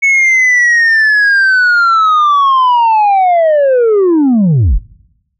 sine linear sweep, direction down, 2217 to 30.71 Hz, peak -3 dBFS, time 0.02-4.79 s, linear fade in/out 20 ms, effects noise-tail reverb RT60 1.0 s tail -26 dB re dry + tanh soft clip ceiling -5 dBFS

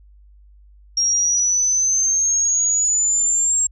sine exponential sweep, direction up, 5588 to 7550 Hz, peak -15 dBFS, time 0.97-3.67 s, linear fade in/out 5 ms, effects added 50 Hz sine -45 dBFS peak until 3.71 s

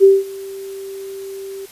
sine tone with ADSR envelope, 389.8 Hz, G4, 10 cents flat, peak -3 dBFS, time 0-1.66 s, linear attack 36 ms, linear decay 200 ms, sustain -24 dB, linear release 11 ms, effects white hiss -42 dBFS RMS until 1.71 s + resampled to 32000 Hz

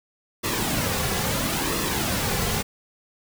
pink noise with flanger, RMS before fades -25 dBFS, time 0.43-2.63 s, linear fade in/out 20 ms, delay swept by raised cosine 1.3 to 3.3 ms, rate 0.74 Hz, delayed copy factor -0.55, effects none

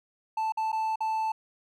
triangle tone with dropouts, 880 Hz, A5, in tune, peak -24 dBFS, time 0.37-1.32 s, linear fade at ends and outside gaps 5 ms, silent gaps 0.522-0.572 / 0.719-0.727 / 0.958-1.005 s, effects none

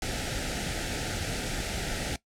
pink band-stop noise, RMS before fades -32 dBFS, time 0.02-2.16 s, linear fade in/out 2 ms, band 880 to 1300 Hz, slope 96 dB/octave, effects noise-tail reverb RT60 0.1 s tail -18 dB re dry + low-pass 9000 Hz 12 dB/octave

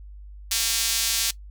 sawtooth tone with high-pass filter, 227.6 Hz, A#3, 41 cents flat, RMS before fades -24 dBFS, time 0.51-1.31 s, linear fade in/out 5 ms, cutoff 4500 Hz, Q 0.9, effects noise-tail reverb RT60 0.1 s tail -19 dB re dry + added 50 Hz sine -39 dBFS peak until 1.5 s

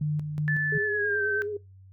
sine tone with tremolo, 150.5 Hz, D3, 43 cents sharp, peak -24 dBFS, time 0.01-0.78 s, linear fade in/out 5 ms, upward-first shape square, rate 2.7 Hz, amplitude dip 50%
sine tone with pitch glide, 1745 to 1545.7 Hz, A6 to G6, -15 to -25 cents, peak -25 dBFS, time 0.48-1.42 s, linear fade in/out 0 ms, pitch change -210 cents, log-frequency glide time 0.84-1.24 s
sine tone with vibrato, 415.3 Hz, G#4, in tune, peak -29 dBFS, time 0.72-1.57 s, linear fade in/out 5 ms, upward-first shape sine, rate 9.3 Hz, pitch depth 38 cents each way
effects noise-tail reverb RT60 0.2 s tail -19 dB re dry + added 95 Hz sine -48 dBFS peak until 1.92 s

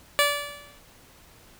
10% pulse tone with exponential decay, 579 Hz, D5, 25 cents flat, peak -8 dBFS, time 0.19-0.79 s, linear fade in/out 0 ms, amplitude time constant 130 ms, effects pink hiss -53 dBFS RMS until 1.59 s

